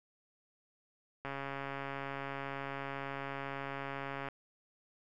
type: click train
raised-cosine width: 0.5 ms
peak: -25 dBFS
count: 420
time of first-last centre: 1.25-4.286 s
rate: 138 Hz
effects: none